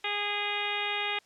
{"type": "harmonic tone", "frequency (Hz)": 411.4, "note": "G#4", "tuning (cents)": -16, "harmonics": [1, 2, 3, 4, 5, 6, 7, 8, 9], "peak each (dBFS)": [-40, -36, -40, -40, -35, -35, -38, -39, -39], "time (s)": [0.04, 1.19], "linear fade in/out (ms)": 5, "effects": ["white hiss -63 dBFS RMS until 1.25 s", "low-pass 7000 Hz 12 dB/octave"]}